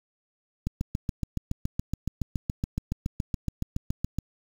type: click train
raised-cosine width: 5 ms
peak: -15 dBFS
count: 26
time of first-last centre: 0.67-4.186 s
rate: 7.11 Hz
effects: 7-bit